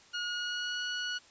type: tone with pitch glide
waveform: 20% pulse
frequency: 1439 to 1463.3 Hz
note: F#6 to F#6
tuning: -49 to -20 cents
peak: -28 dBFS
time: 0.13-1.19 s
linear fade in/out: 20 ms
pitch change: +29 cents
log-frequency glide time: 0.24-0.85 s
effects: white hiss -58 dBFS RMS until 1.3 s + resampled to 16000 Hz